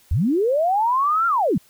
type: linear two-way sweep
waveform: sine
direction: up then down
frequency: 58.27 to 1396.9 to 127.4 Hz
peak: -16 dBFS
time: 0.11-1.58 s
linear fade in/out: 5 ms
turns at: 1.27 s
effects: white hiss -55 dBFS RMS until 1.69 s